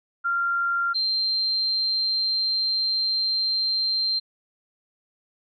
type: tone pair in turn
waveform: sine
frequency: 1386 / 4153 Hz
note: F6 / C8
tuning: -14 / -14 cents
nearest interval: octave + perfect fifth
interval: 1900 cents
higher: second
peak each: -21 dBFS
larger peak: neither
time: 0.24-0.94 / 0.94-4.2 s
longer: second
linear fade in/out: 20 ms
effects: none